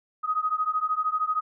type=beating tone pair; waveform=sine; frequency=1250 / 1263 Hz; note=D#6 / D#6; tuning=+8 / +26 cents; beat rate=13 Hz; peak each=-26 / -27 dBFS; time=0.23-1.41 s; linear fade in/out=20 ms; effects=none